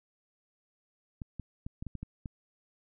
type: clicks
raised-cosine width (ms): 5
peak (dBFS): -26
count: 8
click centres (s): 1.218 / 1.397 / 1.665 / 1.825 / 1.867 / 1.953 / 2.03 / 2.258
effects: none